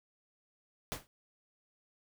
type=noise with exponential decay; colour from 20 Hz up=pink; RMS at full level=-34 dBFS; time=0.92-1.07 s; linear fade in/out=0 ms; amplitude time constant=32 ms; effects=none